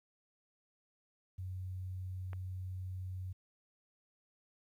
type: tone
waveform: sine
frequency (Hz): 92.6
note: F#2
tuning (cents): +2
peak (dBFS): -39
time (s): 1.38-3.33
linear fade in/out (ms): 10
type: click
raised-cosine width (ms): 0.5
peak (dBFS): -34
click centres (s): 2.332
effects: 12-bit